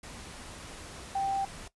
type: tone in noise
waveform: sine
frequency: 784 Hz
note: G5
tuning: in tune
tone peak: -27 dBFS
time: 1.15-1.45 s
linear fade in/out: 5 ms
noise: pink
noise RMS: -45 dBFS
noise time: 0.03-1.68 s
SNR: +15 dB
effects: noise-tail reverb RT60 0.1 s tail -17 dB re dry + resampled to 24000 Hz